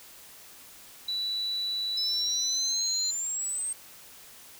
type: tone with pitch glide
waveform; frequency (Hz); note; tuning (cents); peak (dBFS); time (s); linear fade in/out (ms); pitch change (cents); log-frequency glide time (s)
sine; 3951 to 4128; B7 to C8; 0 to -24; -28; 1.08-3.11; 5; +76; 2.29-2.86
type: exponential sweep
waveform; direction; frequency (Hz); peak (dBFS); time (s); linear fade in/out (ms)
sine; up; 5150 to 8450; -29; 1.97-3.73; 5
effects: white hiss -50 dBFS RMS until 4.59 s